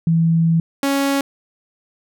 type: tone pair in turn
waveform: sine / sawtooth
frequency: 164.81 / 277.2 Hz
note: E3 / C#4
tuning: 0 / 0 cents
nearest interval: major sixth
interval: 900 cents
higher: second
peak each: -12 dBFS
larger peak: neither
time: 0.07-0.6 / 0.83-1.21 s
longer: first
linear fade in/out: 2 ms
effects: none